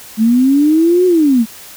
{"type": "linear two-way sweep", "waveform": "sine", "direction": "up then down", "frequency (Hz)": [213.5, 370, 213.5], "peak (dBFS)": -7, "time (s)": [0.17, 1.46], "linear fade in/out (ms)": 50, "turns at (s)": 1.06, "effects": ["white hiss -35 dBFS RMS until 1.76 s"]}